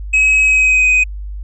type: tone with pitch glide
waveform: triangle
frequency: 2553 to 2506 Hz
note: D#7 to D#7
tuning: +44 to +12 cents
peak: -7 dBFS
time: 0.13-1.04 s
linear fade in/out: 10 ms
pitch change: -32 cents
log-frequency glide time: 0.41-0.88 s
effects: added 50 Hz sine -23 dBFS peak until 1.43 s + resampled to 24000 Hz